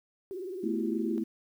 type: tone with vibrato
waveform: sine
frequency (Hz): 371.9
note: F#4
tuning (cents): +9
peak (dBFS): -35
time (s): 0.31-1.18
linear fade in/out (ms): 0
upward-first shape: triangle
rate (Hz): 19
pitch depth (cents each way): 140
type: chord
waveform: sine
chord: A suspended second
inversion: none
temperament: equal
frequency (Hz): 220 / 246.9 / 329.6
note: A3 / B3 / E4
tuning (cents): 0 / 0 / 0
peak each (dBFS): -32 / -36 / -32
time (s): 0.63-1.24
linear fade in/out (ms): 10
effects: 10-bit